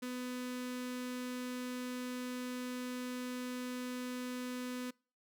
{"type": "tone with notch filter", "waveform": "sawtooth", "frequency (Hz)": 250, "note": "B3", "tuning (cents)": 21, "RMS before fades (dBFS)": -41, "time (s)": [0.02, 4.91], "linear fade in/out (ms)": 10, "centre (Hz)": 760, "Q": 1.8, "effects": ["noise-tail reverb RT60 0.4 s tail -26 dB re dry"]}